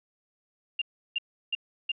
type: tone bursts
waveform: sine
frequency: 2796 Hz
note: F7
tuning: 1 cent sharp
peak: -25 dBFS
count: 4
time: 0.79-1.918 s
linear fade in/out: 5 ms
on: 27 ms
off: 340 ms
effects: none